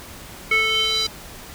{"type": "tone with band-pass filter sweep", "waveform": "square", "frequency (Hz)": 440, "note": "A4", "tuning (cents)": 0, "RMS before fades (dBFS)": -20, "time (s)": [0.51, 1.07], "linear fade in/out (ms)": 5, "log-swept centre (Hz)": [2100, 4500], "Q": 4.8, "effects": ["pink hiss -39 dBFS RMS until 1.54 s"]}